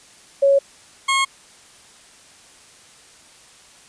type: tone pair in turn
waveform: sine / 20% pulse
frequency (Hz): 554.4 / 1083.5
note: C#5 / C#6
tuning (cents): 0 / -40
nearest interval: octave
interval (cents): 1160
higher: second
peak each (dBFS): -11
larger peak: neither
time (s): 0.42-0.59 / 1.08-1.25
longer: neither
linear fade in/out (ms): 10
effects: white hiss -48 dBFS RMS until 3.88 s + resampled to 22050 Hz

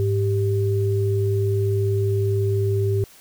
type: tone pair together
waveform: sine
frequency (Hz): 103.8 / 391.9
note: G#2 / G4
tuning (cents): 0 / 0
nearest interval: octave + major seventh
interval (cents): 2300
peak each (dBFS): -19 / -23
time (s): 0-3.04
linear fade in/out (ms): 0
effects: white hiss -49 dBFS RMS until 3.2 s

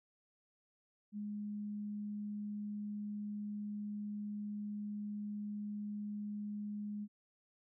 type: tone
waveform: sine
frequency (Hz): 207.7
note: G#3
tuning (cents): 0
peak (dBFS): -39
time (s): 1.12-7.08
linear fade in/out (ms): 50
effects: none

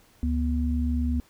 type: tone pair together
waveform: sine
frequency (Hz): 72.2 / 243.3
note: D2 / B3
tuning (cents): -29 / -26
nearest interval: octave + major sixth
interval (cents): 2103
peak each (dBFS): -24 / -27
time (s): 0.23-1.2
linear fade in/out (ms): 0
effects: pink hiss -59 dBFS RMS until 1.29 s

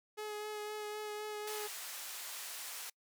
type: tone with vibrato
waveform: sawtooth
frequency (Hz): 422.6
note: G#4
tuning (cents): +30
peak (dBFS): -36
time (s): 0.17-1.68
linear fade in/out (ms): 20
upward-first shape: sine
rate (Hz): 3.9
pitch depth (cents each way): 15
type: band-pass noise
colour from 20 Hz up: white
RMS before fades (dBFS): -45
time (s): 1.47-2.9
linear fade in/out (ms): 5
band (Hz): 720 to 14000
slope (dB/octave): 12
effects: noise-tail reverb RT60 0.1 s tail -26 dB re dry

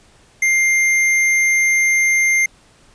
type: tone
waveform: square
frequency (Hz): 2100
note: C7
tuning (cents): +6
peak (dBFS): -13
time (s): 0.42-2.46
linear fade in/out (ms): 5
effects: pink hiss -51 dBFS RMS until 2.94 s + resampled to 22050 Hz

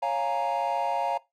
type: chord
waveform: triangle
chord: Bb minor seventh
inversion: first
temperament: equal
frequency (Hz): 554.4 / 698.5 / 830.6 / 932.3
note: Db5 / F5 / Ab5 / Bb5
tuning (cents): 0 / 0 / 0 / 0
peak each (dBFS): -30 / -27 / -28 / -27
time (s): 0.02-1.18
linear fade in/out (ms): 10
effects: noise-tail reverb RT60 0.2 s tail -20 dB re dry + tanh soft clip ceiling -17 dBFS

